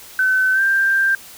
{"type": "tone with pitch glide", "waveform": "sine", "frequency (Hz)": [1522, 1581.1], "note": ["F#6", "G6"], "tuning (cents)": [48, 14], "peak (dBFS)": -13, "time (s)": [0.19, 1.15], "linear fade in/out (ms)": 2, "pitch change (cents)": 66, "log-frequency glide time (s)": [0.53, 0.61], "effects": ["white hiss -40 dBFS RMS until 1.37 s"]}